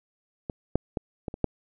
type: clicks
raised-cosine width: 2 ms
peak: -18 / -8 / -14 / -18 / -22 / -9 dBFS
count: 6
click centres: 0.498 / 0.756 / 0.972 / 1.282 / 1.341 / 1.443 s
effects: none